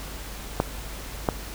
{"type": "clicks", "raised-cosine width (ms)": 1, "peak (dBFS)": -6, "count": 2, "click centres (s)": [0.601, 1.288], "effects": ["added 50 Hz sine -37 dBFS peak until 1.54 s", "pink hiss -39 dBFS RMS until 1.54 s"]}